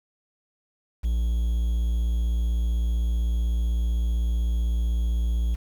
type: tone with quantisation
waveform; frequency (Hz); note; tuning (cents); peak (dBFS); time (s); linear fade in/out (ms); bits
triangle; 57.9; A#1; -11; -19; 1.03-5.56; 20; 8
effects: none